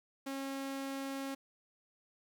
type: tone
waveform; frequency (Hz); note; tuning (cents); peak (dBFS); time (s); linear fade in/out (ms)
sawtooth; 272.2; C#4; -31; -34; 0.26-1.35; 10
effects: 11-bit